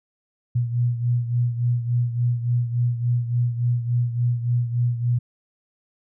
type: beating tone pair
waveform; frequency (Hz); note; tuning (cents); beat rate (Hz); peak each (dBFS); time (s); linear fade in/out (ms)
sine; 120 / 123.5; B2 / B2; -49 / 0; 3.5; -20 / -26; 0.55-5.19; 10
effects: none